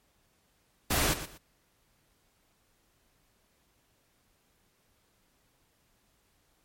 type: noise with echo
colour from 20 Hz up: pink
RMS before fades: -27 dBFS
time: 0.9-1.14 s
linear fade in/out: 10 ms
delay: 120 ms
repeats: 2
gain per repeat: -12 dB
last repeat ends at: 1.38 s
effects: pink hiss -70 dBFS RMS until 6.64 s + MP3 64 kbps